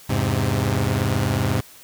sawtooth chord, E augmented, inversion none, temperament equal with one note detuned, 82.41 / 102.81 / 130.81 Hz, E2 / G#2 / B#2, 0 / -17 / 0 cents, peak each -23 / -18 / -19 dBFS, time 0.09-1.61 s, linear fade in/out 10 ms, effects white hiss -46 dBFS RMS until 1.83 s

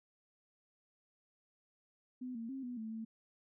sine tone with pitch steps, 252.4 / 228.8 / 267.4 / 245.9 / 220.8 / 223.2 Hz, B3 / A#3 / C4 / B3 / A3 / A3, +38 / -32 / +38 / -7 / +6 / +25 cents, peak -40 dBFS, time 2.21-3.05 s, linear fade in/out 10 ms, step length 140 ms, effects none

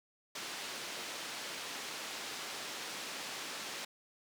white band-pass noise, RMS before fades -43 dBFS, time 0.35-3.85 s, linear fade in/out 5 ms, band 210 to 5100 Hz, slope 12 dB/octave, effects none

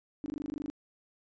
sine tone bursts, 293.2 Hz, D4, 3 cents flat, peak -32 dBFS, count 12, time 0.24-0.7 s, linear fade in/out 0 ms, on 20 ms, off 20 ms, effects resampled to 16000 Hz

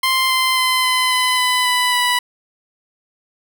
15% pulse tone with pitch steps, 1046.5 / 1037.5 / 1028.5 / 1019.6 / 1010.9 / 1002.1 / 993.5 / 984.9 Hz, C6 / C6 / C6 / C6 / B5 / B5 / B5 / B5, 0 / -15 / -30 / -45 / +40 / +25 / +10 / -5 cents, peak -8 dBFS, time 0.03-2.19 s, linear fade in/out 5 ms, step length 270 ms, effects none

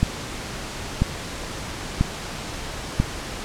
click train, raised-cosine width 5 ms, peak -5 dBFS, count 4, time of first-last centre 0.03-3 s, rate 1.01 Hz, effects pink hiss -32 dBFS RMS until 3.44 s + low-pass 8000 Hz 12 dB/octave

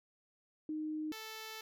sine / 5% pulse tone pair in turn, 308.8 / 439.7 Hz, D#4 / A4, -13 / -1 cents, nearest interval tritone, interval 612 cents, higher second, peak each -36 / -33 dBFS, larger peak second, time 0.69-1.12 / 1.12-1.61 s, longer second, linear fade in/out 2 ms, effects none

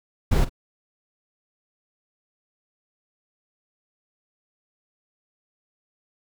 brown noise with echo, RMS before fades -18 dBFS, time 0.31-0.45 s, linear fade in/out 10 ms, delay 45 ms, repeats 1, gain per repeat -15 dB, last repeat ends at 0.495 s, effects none

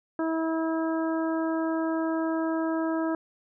harmonic tone, 323.6 Hz, E4, 32 cents flat, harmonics 1 / 2 / 3 / 4 / 5, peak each -26 / -32 / -36 / -38 / -40 dBFS, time 0.19-3.15 s, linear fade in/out 2 ms, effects none

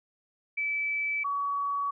sine tone pair in turn, 2308 / 1130.9 Hz, D7 / C#6, -31 / +34 cents, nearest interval octave, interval 1235 cents, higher first, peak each -27 dBFS, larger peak neither, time 0.57-1.24 / 1.24-1.91 s, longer neither, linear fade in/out 10 ms, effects none

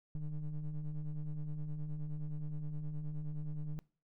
triangle ring-modulated tone, 73.42 Hz, D2, in tune, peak -31 dBFS, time 0.15-3.79 s, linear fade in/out 0 ms, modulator 78.2 Hz, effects noise-tail reverb RT60 0.4 s tail -23 dB re dry

